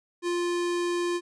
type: tone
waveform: square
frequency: 349.2 Hz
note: F4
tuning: in tune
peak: -26 dBFS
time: 0.22-1.21 s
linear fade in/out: 50 ms
effects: resampled to 22050 Hz